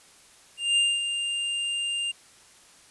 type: tone with ADSR envelope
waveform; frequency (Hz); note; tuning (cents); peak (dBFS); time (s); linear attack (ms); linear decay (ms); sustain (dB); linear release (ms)
square; 2800; F7; +4; -19; 0.57-2.12; 200; 230; -8; 14
effects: white hiss -54 dBFS RMS until 2.9 s + resampled to 24000 Hz

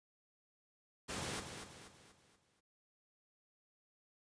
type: noise with echo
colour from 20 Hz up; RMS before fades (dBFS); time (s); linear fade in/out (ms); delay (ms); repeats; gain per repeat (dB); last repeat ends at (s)
pink; -41; 1.08-1.41; 20; 240; 5; -7; 2.61
effects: high-pass 80 Hz 12 dB/octave + resampled to 22050 Hz

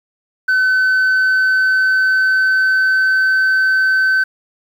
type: tone with pitch glide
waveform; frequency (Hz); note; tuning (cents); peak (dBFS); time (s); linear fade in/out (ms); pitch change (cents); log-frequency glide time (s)
sine; 1518 to 1533; F#6 to G6; +44 to -39; -8; 0.48-4.24; 10; +17; 0.63-3.37
effects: tanh soft clip ceiling -10 dBFS + 7-bit

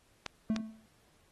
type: clicks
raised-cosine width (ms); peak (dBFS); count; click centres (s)
0.2; -18; 2; 0.263 / 0.563
type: tone with exponential decay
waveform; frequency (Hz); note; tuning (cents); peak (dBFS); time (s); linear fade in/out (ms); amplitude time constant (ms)
triangle; 220; A3; 0; -23; 0.5-0.86; 0; 77
effects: pink hiss -68 dBFS RMS until 1.31 s + AAC 32 kbps

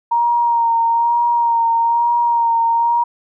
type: tone with vibrato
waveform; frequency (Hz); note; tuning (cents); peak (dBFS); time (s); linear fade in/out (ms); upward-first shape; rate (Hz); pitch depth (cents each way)
sine; 935; A#5; +5; -12; 0.11-3.04; 10; sine; 1.1; 26
effects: none

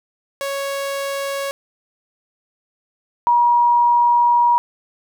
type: tone pair in turn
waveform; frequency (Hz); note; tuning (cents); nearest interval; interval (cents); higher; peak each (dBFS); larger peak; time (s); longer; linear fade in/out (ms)
sawtooth / sine; 554.4 / 956.3; C#5 / A#5; 0 / +44; major sixth; 944; second; -18 / -11; second; 0.41-1.51 / 3.27-4.58; second; 0
effects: none

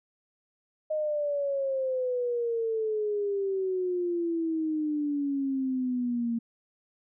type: exponential sweep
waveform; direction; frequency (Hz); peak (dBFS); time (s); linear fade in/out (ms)
sine; down; 622.3 to 230; -26; 0.9-6.39; 10
effects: none

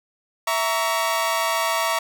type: chord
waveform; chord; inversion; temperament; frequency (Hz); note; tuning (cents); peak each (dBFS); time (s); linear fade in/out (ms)
sawtooth; A# diminished; second; equal with one note detuned; 659.3 / 932.3 / 1126.8; E5 / A#5 / C#6; 0 / 0 / +28; -21; 0.47-1.99; 5
effects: none

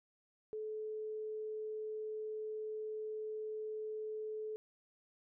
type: tone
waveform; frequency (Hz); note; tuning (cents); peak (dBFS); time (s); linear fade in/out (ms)
sine; 431.8; A4; -33; -39; 0.53-4.56; 0
effects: none

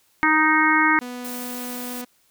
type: harmonic tone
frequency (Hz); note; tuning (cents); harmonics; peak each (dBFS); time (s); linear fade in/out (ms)
311.1; D#4; 0; 1 / 3 / 4 / 5 / 6 / 7; -22 / -22 / -22 / -22 / -22 / -22; 0.23-0.99; 0
type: tone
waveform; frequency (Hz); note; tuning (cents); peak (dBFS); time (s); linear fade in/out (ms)
sawtooth; 246.9; B3; 0; -27; 1.01-2.05; 10
type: noise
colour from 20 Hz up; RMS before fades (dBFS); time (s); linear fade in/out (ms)
blue; -35; 1.24-2.02; 10
effects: white hiss -62 dBFS RMS until 2.3 s

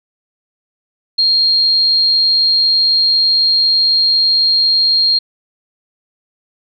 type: tone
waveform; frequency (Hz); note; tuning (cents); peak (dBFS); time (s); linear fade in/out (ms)
sine; 4226; C8; +16; -9; 1.18-5.19; 10
effects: none

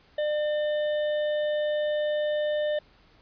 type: harmonic tone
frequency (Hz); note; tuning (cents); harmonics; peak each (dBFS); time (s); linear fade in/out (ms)
600; D5; +37; 1 / 3 / 5 / 6; -24 / -38 / -44 / -43; 0.18-2.79; 5
effects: pink hiss -59 dBFS RMS until 3.21 s + resampled to 11025 Hz

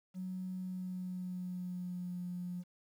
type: tone with pitch glide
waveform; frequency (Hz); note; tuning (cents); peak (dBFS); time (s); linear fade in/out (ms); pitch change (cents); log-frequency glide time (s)
triangle; 185 to 178.18; F#3 to F3; 0 to +35; -34; 0.14-2.64; 50; -65; 0.55-2.18
effects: tanh soft clip ceiling -36 dBFS + 11-bit

